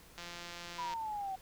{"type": "click train", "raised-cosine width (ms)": 0.2, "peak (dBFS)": -28, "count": 132, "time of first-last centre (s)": [0.18, 0.937], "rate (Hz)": 173}
{"type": "exponential sweep", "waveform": "sine", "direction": "down", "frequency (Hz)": [999, 753], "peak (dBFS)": -36, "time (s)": [0.78, 1.36], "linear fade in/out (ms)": 10}
{"effects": ["pink hiss -58 dBFS RMS until 1.41 s"]}